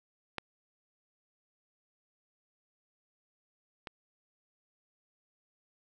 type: clicks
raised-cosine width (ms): 0.3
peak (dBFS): -18 / -24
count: 2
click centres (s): 0.383 / 3.872
effects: none